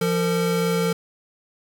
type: tone pair together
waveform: square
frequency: 172.7 / 454.2 Hz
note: F3 / A#4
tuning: -19 / -45 cents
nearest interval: octave + perfect fourth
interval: 1674 cents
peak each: -23 / -23 dBFS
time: 0.01-0.93 s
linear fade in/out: 5 ms
effects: none